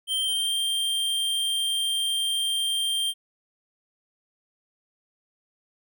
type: tone with pitch glide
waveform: square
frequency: 3136 to 3174 Hz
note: G7 to G7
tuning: 0 to +21 cents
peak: -24 dBFS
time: 0.07-3.14 s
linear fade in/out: 50 ms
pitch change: +21 cents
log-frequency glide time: 0.17-0.54 s
effects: none